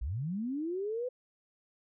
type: linear sweep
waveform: sine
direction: up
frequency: 49 to 511 Hz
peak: -32 dBFS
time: 0.01-1.09 s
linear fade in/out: 10 ms
effects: none